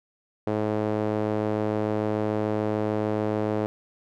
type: tone with band-pass filter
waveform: sawtooth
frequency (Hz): 106.8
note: G#2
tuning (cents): +49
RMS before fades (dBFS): -26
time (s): 0.47-3.66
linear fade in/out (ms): 0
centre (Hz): 470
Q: 1.3
effects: none